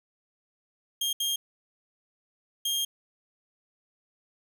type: tone bursts at uneven times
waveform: sawtooth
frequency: 3221 Hz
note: G7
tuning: 46 cents sharp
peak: -23 dBFS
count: 3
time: 1.01-1.13 / 1.2-1.36 / 2.65-2.85 s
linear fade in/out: 5 ms
effects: none